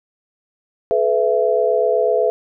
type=tone cluster; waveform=sine; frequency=429.6 / 497.6 / 666 Hz; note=A4 / B4 / E5; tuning=-41 / +13 / +18 cents; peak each=-18 dBFS; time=0.91-2.3 s; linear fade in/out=0 ms; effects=none